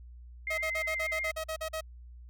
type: tone with vibrato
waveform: sine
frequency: 2093 Hz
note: C7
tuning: in tune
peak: -31 dBFS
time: 0.47-1.31 s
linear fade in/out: 2 ms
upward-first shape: triangle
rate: 7.1 Hz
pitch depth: 34 cents each way
type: tone bursts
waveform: sawtooth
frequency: 636 Hz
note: D#5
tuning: 38 cents sharp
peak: -29 dBFS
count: 11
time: 0.5-1.81 s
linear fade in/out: 10 ms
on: 80 ms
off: 43 ms
effects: added 60 Hz sine -46 dBFS peak until 2.29 s